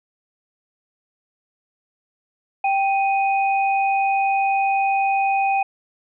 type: tone pair together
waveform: sine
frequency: 784 / 2492 Hz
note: G5 / D#7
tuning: 0 / +2 cents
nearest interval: octave + minor sixth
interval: 2002 cents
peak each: -17 / -25 dBFS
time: 2.64-5.63 s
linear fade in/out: 5 ms
effects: none